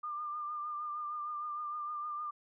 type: tone with vibrato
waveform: sine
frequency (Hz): 1200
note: D6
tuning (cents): +37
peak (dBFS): -36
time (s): 0.03-2.31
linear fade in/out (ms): 10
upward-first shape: triangle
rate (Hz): 6.5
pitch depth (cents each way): 38
effects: none